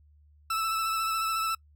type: tone with vibrato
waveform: 40% pulse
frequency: 1318.5 Hz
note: E6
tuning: in tune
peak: -26 dBFS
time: 0.5-1.55 s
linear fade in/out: 5 ms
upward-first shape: sine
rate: 14 Hz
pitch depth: 22 cents each way
effects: noise-tail reverb RT60 0.1 s tail -26 dB re dry + added 74 Hz sine -56 dBFS peak until 1.75 s